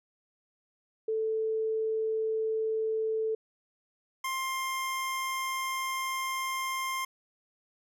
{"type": "tone pair in turn", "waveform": ["sine", "25% pulse"], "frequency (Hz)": [440.6, 1056.1], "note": ["A4", "C6"], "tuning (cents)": [2, 16], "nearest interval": "octave + minor third", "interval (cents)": 1514, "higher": "second", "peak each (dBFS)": -27, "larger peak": "neither", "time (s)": [[1.08, 3.35], [4.24, 7.05]], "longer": "second", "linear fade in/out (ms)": 5, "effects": []}